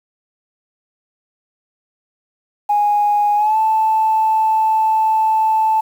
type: tone with pitch glide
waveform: sine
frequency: 828 to 877.2 Hz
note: G#5 to A5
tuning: -5 to -6 cents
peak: -11 dBFS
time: 2.69-5.81 s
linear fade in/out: 10 ms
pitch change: +99 cents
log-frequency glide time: 3.36-3.57 s
effects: tanh soft clip ceiling -7 dBFS + 7-bit